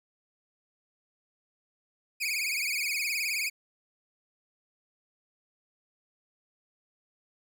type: tone with vibrato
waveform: sawtooth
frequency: 2349 Hz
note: D7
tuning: in tune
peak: -25 dBFS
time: 2.2-3.5 s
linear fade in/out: 20 ms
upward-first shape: triangle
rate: 19 Hz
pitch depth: 160 cents each way
effects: none